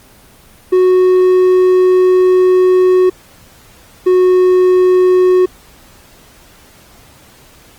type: tone pair in turn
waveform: triangle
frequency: 368.2 / 366.7 Hz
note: F#4 / F#4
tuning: -8 / -15 cents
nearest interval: unison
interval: 7 cents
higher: first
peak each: -4 dBFS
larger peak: neither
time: 0.72-3.1 / 4.06-5.46 s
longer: first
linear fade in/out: 10 ms
effects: pink hiss -43 dBFS RMS until 7.78 s + Opus 24 kbps